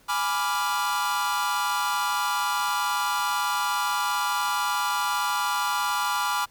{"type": "chord", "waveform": "45% pulse", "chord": "G# diminished seventh", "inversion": "none", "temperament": "equal", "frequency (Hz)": [830.6, 987.8, 1174.7, 1396.9], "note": ["G#5", "B5", "D6", "F6"], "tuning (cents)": [0, 0, 0, 0], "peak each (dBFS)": [-31, -28, -29, -30], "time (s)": [0.08, 6.46], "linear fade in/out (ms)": 20, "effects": ["pink hiss -58 dBFS RMS until 6.5 s"]}